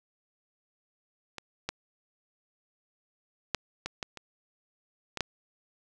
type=clicks; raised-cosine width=0.2 ms; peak=-21 / -14 / -9 / -16 / -16 / -25 / -17 / -10 dBFS; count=8; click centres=1.383 / 1.69 / 3.547 / 3.86 / 4.028 / 4.173 / 5.173 / 5.207 s; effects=none